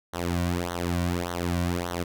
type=tone with flanger; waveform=sawtooth; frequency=87.31 Hz; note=F2; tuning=in tune; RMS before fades=-28 dBFS; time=0.13-2.04 s; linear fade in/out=10 ms; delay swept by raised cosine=0.4 to 2.4 ms; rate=1.7 Hz; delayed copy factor=-0.85; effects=none